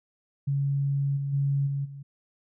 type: tone with level steps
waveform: sine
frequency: 139.7 Hz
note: C#3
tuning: 14 cents sharp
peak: -23 / -27 / -22 / -26 / -38 dBFS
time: 0.47-2.03 s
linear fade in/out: 10 ms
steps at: 1.16 / 1.32 / 1.66 / 1.84 s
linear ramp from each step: 20 ms
effects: none